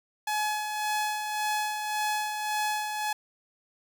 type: tone with tremolo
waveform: sawtooth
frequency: 848 Hz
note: G#5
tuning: 36 cents sharp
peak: -22 dBFS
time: 0.27-3.13 s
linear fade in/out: 5 ms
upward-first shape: sine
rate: 1.8 Hz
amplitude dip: 45%
effects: none